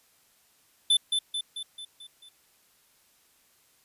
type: tone with echo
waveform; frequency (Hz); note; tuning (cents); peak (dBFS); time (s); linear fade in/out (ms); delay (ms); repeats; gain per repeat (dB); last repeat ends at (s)
square; 3520; A7; 0; -19; 0.9-0.97; 5; 220; 6; -5; 2.29
effects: white hiss -64 dBFS RMS until 3.84 s + resampled to 32000 Hz